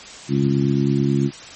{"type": "harmonic tone", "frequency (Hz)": 69.3, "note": "C#2", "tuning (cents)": 0, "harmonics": [2, 3, 4, 5], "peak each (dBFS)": [-19, -21, -22, -23], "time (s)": [0.28, 1.31], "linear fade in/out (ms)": 50, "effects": ["white hiss -38 dBFS RMS until 1.55 s", "MP3 32 kbps"]}